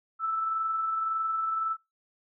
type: tone with amplitude modulation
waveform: sine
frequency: 1318.5 Hz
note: E6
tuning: in tune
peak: -25 dBFS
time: 0.19-1.77 s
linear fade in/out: 50 ms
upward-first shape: sine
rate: 21.8 Hz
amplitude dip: 30%
effects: noise-tail reverb RT60 0.2 s tail -22 dB re dry